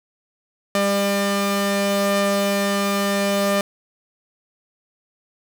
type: tone pair together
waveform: sawtooth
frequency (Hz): 200 / 599.3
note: G3 / D5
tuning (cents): +35 / +35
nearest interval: octave + perfect fifth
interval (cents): 1900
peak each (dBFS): -17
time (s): 0.75-3.61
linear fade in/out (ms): 2
effects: none